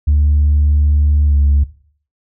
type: tone with pitch glide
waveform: sine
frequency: 73.7 to 71.23 Hz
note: D2 to C#2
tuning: +7 to +48 cents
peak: -7 dBFS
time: 0.07-1.64 s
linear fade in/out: 10 ms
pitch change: -59 cents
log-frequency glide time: 1.26-1.36 s
effects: noise-tail reverb RT60 0.5 s tail -17 dB re dry + tanh soft clip ceiling -6 dBFS